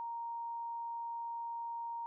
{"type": "tone", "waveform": "sine", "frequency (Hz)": 932.3, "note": "A#5", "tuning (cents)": 0, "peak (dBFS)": -38, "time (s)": [0, 2.06], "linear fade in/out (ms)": 0, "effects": []}